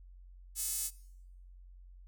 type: tone with high-pass filter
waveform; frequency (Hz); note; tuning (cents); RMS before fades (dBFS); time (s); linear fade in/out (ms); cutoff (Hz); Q
sawtooth; 431.1; A4; -35; -36; 0.55-0.91; 50; 8700; 1.6
effects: noise-tail reverb RT60 0.8 s tail -22 dB re dry + added 45 Hz sine -51 dBFS peak until 2.07 s